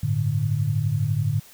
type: chord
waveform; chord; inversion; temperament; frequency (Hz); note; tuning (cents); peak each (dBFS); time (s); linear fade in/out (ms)
sine; G suspended second; none; equal; 98 / 110 / 146.83; G2 / A2 / D3; 0 / 0 / 0; -28 / -23 / -24; 0.03-1.4; 5
effects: white hiss -49 dBFS RMS until 1.53 s